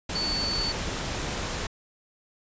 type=tone in noise; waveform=sine; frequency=4481 Hz; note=C#8; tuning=18 cents sharp; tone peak=-27 dBFS; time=0.15-0.72 s; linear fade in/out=5 ms; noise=pink; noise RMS=-31 dBFS; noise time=0.09-1.67 s; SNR=+1 dB; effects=resampled to 16000 Hz